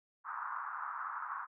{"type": "band-pass noise", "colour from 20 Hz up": "white", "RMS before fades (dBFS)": -41, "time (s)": [0.24, 1.47], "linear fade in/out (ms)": 50, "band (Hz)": [960, 1400], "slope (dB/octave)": 48, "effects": []}